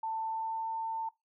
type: tone with pitch glide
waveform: sine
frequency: 890 to 897.7 Hz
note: A5 to A5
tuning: +20 to +34 cents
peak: -32 dBFS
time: 0.03-1.09 s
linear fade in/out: 5 ms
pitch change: +14 cents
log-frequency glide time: 0.27-0.69 s
effects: noise-tail reverb RT60 0.2 s tail -21 dB re dry